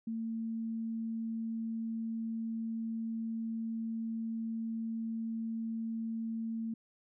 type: tone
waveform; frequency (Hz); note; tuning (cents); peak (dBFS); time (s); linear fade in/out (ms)
sine; 225.8; A3; +45; -34; 0.07-6.74; 5
effects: none